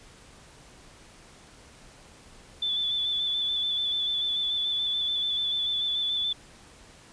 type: tone with vibrato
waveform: sine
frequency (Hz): 3490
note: A7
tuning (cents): -15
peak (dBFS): -25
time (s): 2.62-6.33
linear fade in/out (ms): 5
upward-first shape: square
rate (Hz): 6.9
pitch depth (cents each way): 21
effects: pink hiss -52 dBFS RMS until 7.12 s + resampled to 22050 Hz